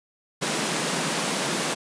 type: high-pass noise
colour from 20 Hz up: pink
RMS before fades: -26 dBFS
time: 0.41-1.75 s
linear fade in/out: 20 ms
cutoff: 140 Hz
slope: 96 dB/octave
effects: resampled to 22050 Hz